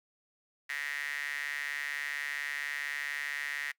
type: tone with high-pass filter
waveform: sawtooth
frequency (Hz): 144.3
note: D3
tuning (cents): -30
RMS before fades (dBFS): -37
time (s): 0.69-3.72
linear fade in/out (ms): 10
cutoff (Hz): 1900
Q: 8.1
effects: noise-tail reverb RT60 0.1 s tail -22 dB re dry